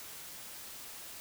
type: silence
effects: white hiss -47 dBFS RMS until 1.2 s